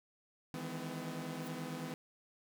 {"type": "chord", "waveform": "sawtooth", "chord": "E major seventh", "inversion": "third", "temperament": "equal with one note detuned", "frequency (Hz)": [155.56, 164.81, 207.7, 253.2], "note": ["D#3", "E3", "G#3", "B3"], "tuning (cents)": [0, 0, 0, 43], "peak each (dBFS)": [-43, -41, -46, -40], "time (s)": [0.54, 1.94], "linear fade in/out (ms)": 0}
{"type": "noise with exponential growth", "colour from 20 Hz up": "violet", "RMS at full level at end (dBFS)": -50, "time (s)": [1.35, 1.48], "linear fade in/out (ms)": 1, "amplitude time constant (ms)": 28}
{"effects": []}